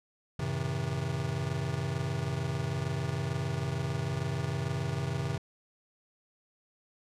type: chord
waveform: square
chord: F# diminished seventh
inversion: none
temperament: just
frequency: 92.5 / 111 / 133.2 / 159.84 Hz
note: F#2 / A2 / C3 / Eb3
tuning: 0 / +16 / +31 / +47 cents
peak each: -39 / -40 / -34 / -37 dBFS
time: 0.39-5.38 s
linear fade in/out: 5 ms
effects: low-pass 8000 Hz 12 dB/octave